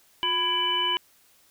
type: harmonic tone with a mistuned harmonic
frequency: 332.3 Hz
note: E4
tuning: 14 cents sharp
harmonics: 1 / 3 / 5 / 7 / 9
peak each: -36 / -28 / -36 / -34 / -24 dBFS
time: 0.23-0.97 s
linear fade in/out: 0 ms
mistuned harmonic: 1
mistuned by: +130 cents
effects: white hiss -60 dBFS RMS until 1.5 s